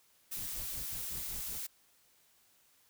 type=noise; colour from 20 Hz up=blue; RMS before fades=-40 dBFS; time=0.31-1.67 s; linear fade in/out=10 ms
type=noise with tremolo; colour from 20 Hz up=brown; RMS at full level=-47 dBFS; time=0.36-1.59 s; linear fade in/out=10 ms; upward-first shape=sine; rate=5.3 Hz; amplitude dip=95%
effects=white hiss -68 dBFS RMS until 2.89 s